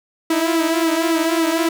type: tone with flanger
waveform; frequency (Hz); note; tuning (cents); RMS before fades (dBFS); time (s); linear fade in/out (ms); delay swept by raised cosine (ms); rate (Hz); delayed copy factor
sawtooth; 327.7; E4; -10; -18; 0.3-1.69; 5; 1.2 to 7; 3.6; -0.6
effects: none